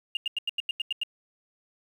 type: tone bursts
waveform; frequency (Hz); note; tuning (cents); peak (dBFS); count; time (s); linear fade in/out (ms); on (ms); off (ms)
sine; 2825; F7; +19; -24; 9; 0.15-1.034; 2; 20; 88
effects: tanh soft clip ceiling -21 dBFS + 9-bit